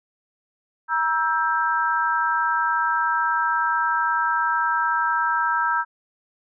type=chord; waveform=sine; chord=E diminished; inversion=second; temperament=just; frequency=949.3 / 1318.5 / 1582.2 Hz; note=Bb5 / E6 / G6; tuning=+31 / 0 / +16 cents; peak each=-23 / -23 / -24 dBFS; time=0.88-5.85 s; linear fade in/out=50 ms; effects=none